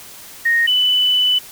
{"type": "tone pair in turn", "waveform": "sine", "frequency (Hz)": [1860, 2992], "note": ["A#6", "F#7"], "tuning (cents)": [-4, 19], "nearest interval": "minor sixth", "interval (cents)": 823, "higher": "second", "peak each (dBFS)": -12, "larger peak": "neither", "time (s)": [[0.45, 0.67], [0.67, 1.39]], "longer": "second", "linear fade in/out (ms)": 10, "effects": ["white hiss -38 dBFS RMS until 1.51 s"]}